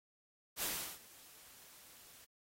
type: noise with ADSR envelope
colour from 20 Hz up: white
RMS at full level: -37 dBFS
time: 0.56-2.25 s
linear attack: 65 ms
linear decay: 360 ms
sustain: -22 dB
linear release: 10 ms
effects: AAC 48 kbps